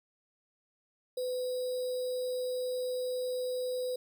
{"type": "tone with sample-and-hold", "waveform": "sine", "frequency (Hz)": 504, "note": "B4", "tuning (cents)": 35, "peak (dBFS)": -31, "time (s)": [1.17, 3.96], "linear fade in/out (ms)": 5, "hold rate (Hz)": 4410, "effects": []}